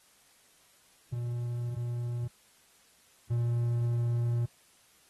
triangle tone pair in turn, 120 / 118.76 Hz, B2 / A#2, -49 / +33 cents, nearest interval unison, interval 18 cents, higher first, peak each -29 / -24 dBFS, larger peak second, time 1.12-2.28 / 3.3-4.46 s, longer neither, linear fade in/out 10 ms, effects white hiss -63 dBFS RMS until 5.09 s + AAC 32 kbps

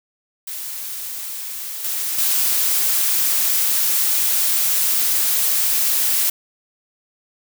blue noise with level steps, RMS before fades -29 / -23 / -18 dBFS, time 0.47-6.3 s, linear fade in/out 5 ms, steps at 1.84 / 2.18 s, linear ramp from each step 5 ms, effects none

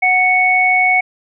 sine tone pair together, 738.3 / 2217 Hz, F#5 / C#7, -4 / 0 cents, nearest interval octave + perfect fifth, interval 1904 cents, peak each -15 / -11 dBFS, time 0.02-1.01 s, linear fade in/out 10 ms, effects none

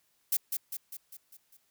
violet noise with echo, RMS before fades -27 dBFS, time 0.32-0.37 s, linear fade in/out 5 ms, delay 200 ms, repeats 6, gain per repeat -5 dB, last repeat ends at 1.57 s, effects white hiss -72 dBFS RMS until 1.7 s

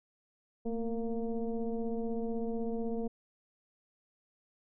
sine tone with frequency modulation, 226 Hz, A3, 47 cents sharp, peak -31 dBFS, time 0.65-3.08 s, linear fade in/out 10 ms, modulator 234 Hz, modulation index 1.3, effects none

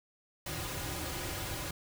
pink noise with comb filter, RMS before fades -38 dBFS, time 0.46-1.71 s, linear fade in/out 5 ms, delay 4.5 ms, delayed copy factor -0.8, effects none

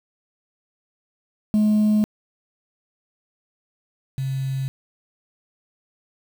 sine tone pair in turn, 212.3 / 133.74 Hz, G#3 / C3, +38 / +38 cents, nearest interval minor sixth, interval 800 cents, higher first, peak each -12 / -22 dBFS, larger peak first, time 1.54-2.04 / 4.18-4.68 s, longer neither, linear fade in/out 0 ms, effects tanh soft clip ceiling -14 dBFS + 7-bit

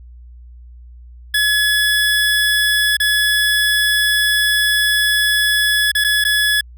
25% pulse tone with dropouts, 1700 Hz, G#6, 40 cents sharp, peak -9 dBFS, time 1.34-6.61 s, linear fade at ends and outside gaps 5 ms, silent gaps 2.969-3 / 5.917-5.95 / 6.041-6.045 / 6.241-6.249 s, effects added 60 Hz sine -36 dBFS peak until 6.77 s

